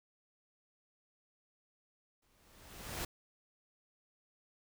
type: noise with exponential growth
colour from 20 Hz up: pink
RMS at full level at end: -37 dBFS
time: 2.22-3.05 s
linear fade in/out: 5 ms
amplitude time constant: 180 ms
effects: none